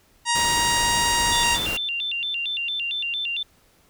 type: harmonic tone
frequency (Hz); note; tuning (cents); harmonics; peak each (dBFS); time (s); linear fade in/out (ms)
943; A#5; +20; 1 / 2 / 3 / 4 / 5 / 6 / 7 / 8 / 9 / 10; -23 / -26 / -28 / -29 / -30 / -31 / -31 / -32 / -33 / -33; 0.25-1.59; 50
type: noise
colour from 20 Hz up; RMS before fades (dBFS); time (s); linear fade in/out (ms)
pink; -30; 0.35-1.77; 5
type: tone with vibrato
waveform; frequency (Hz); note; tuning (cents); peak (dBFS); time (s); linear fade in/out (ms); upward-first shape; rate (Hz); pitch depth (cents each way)
sine; 3136; G7; 0; -24; 1.32-3.43; 5; square; 4.4; 210
effects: pink hiss -59 dBFS RMS until 3.89 s